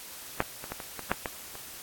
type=clicks; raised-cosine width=0.5 ms; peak=-8 / -24 / -19 / -23 / -22 / -7 / -15 / -26 dBFS; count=8; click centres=0.404 / 0.641 / 0.72 / 0.802 / 0.993 / 1.116 / 1.258 / 1.554 s; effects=white hiss -44 dBFS RMS until 1.82 s + AAC 64 kbps